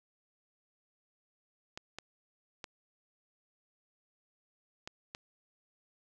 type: clicks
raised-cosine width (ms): 0.2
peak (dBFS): -24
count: 5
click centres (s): 1.775 / 1.986 / 2.642 / 4.875 / 5.149
effects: none